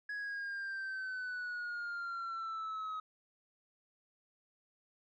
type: exponential sweep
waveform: sine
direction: down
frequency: 1678 to 1266 Hz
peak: -35 dBFS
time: 0.09-3 s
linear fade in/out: 5 ms
effects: tanh soft clip ceiling -37 dBFS